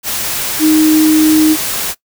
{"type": "tone in noise", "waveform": "sine", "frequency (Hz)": 311.1, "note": "D#4", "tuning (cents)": 0, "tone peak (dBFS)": -6, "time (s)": [0.59, 1.57], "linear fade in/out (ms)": 50, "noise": "white", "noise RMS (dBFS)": -18, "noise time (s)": [0.03, 1.95], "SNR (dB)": 9, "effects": ["noise-tail reverb RT60 0.1 s tail -20 dB re dry"]}